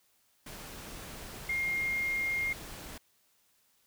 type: tone in noise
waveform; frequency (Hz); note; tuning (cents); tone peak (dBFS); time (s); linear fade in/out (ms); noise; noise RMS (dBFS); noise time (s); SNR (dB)
sine; 2127; C7; +28; -29; 1.49-2.53; 5; pink; -45; 0.46-2.98; +13
effects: white hiss -70 dBFS RMS until 3.86 s